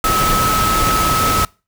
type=tone in noise; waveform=sine; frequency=1292 Hz; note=E6; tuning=35 cents flat; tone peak=-15 dBFS; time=0.04-1.45 s; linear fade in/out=2 ms; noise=pink; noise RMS=-18 dBFS; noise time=0.04-1.45 s; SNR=0 dB; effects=noise-tail reverb RT60 0.3 s tail -24 dB re dry